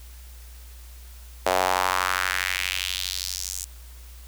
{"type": "tone with high-pass filter sweep", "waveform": "sawtooth", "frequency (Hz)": 92.4, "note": "F#2", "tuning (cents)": -2, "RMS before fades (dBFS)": -26, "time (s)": [1.46, 3.65], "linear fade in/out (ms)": 5, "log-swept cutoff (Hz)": [610, 7400], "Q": 2.3, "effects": ["added 60 Hz sine -41 dBFS peak until 4.27 s", "white hiss -51 dBFS RMS until 4.27 s"]}